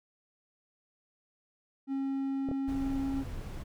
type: tone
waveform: triangle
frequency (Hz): 271.4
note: C#4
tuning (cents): -36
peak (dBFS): -28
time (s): 1.87-3.25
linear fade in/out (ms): 50
type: clicks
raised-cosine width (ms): 2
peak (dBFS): -24 / -22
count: 2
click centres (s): 2.488 / 2.514
type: noise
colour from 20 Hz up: brown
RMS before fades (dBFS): -39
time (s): 2.67-3.64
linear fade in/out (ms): 20
effects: none